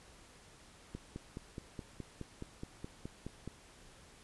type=click train; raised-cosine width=3 ms; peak=-29 dBFS; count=13; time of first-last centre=0.95-3.476 s; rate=4.75 Hz; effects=pink hiss -59 dBFS RMS until 4.23 s + resampled to 24000 Hz